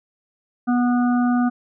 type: harmonic tone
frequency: 244.7 Hz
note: B3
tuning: 16 cents flat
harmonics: 1 / 3 / 5 / 6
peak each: -16 / -26 / -30 / -32 dBFS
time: 0.67-1.5 s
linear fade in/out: 20 ms
effects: none